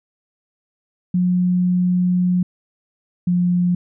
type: tone pair in turn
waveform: sine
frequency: 180 / 177.42 Hz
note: F#3 / F3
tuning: -47 / +28 cents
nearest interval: unison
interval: 25 cents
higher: first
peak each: -14 dBFS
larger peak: neither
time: 1.14-2.43 / 3.27-3.75 s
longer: first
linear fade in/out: 5 ms
effects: none